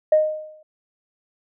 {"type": "tone with exponential decay", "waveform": "sine", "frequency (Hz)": 618, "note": "D#5", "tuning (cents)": -12, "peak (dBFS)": -9, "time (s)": [0.12, 0.63], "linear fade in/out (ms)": 5, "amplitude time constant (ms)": 110, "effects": ["tanh soft clip ceiling -6 dBFS"]}